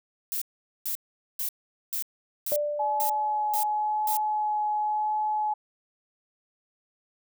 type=noise bursts; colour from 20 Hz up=violet; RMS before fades=-30 dBFS; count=8; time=0.32-4.168 s; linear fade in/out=0 ms; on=96 ms; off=440 ms
type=tone with exponential decay; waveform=sine; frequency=590 Hz; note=D5; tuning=8 cents sharp; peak=-22 dBFS; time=2.52-4.09 s; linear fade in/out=0 ms; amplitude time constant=340 ms
type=tone with vibrato; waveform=sine; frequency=849 Hz; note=G#5; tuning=38 cents sharp; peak=-24 dBFS; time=2.79-5.54 s; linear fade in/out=10 ms; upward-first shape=sine; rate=0.93 Hz; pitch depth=9 cents each way
effects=none